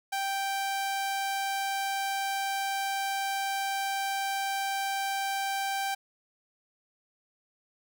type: tone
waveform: sawtooth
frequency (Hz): 784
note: G5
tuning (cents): 0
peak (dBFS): -25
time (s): 0.12-5.95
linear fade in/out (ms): 10
effects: none